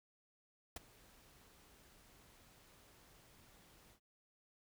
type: noise with ADSR envelope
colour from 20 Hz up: pink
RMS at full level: -43 dBFS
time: 0.76-4 s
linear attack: 4 ms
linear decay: 18 ms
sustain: -22 dB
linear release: 82 ms
effects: none